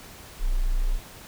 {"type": "tone", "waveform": "sine", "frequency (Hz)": 30.44, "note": "B0", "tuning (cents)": -24, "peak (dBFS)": -20, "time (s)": [0.39, 1], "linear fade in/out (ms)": 50, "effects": ["pink hiss -45 dBFS RMS until 1.27 s"]}